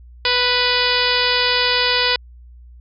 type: harmonic tone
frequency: 493.8 Hz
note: B4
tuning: in tune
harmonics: 1 / 2 / 3 / 4 / 5 / 6 / 7 / 8 / 9 / 10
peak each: -24 / -24 / -24 / -24 / -24 / -24 / -24 / -24 / -24 / -24 dBFS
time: 0.25-2.16 s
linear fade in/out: 2 ms
effects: added 60 Hz sine -39 dBFS peak until 2.8 s